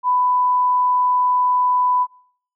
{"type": "tone", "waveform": "sine", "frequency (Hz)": 996, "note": "B5", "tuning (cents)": 14, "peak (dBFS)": -14, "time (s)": [0.03, 2.07], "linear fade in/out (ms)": 50, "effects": ["noise-tail reverb RT60 0.6 s tail -25 dB re dry"]}